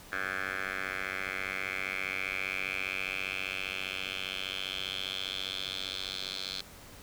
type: tone with band-pass filter sweep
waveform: 10% pulse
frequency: 95 Hz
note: F#2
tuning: 46 cents sharp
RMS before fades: -36 dBFS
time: 0.12-6.61 s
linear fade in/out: 5 ms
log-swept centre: 1700 to 4000 Hz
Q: 5.1
effects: pink hiss -51 dBFS RMS until 7.02 s